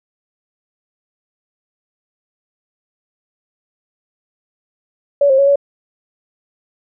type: tone with pitch steps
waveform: sine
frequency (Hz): 568 / 533 / 556 / 564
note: C#5 / C5 / C#5 / C#5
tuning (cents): +42 / +32 / +5 / +30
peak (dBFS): -8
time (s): 5.21-5.558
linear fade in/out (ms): 5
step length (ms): 87
effects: none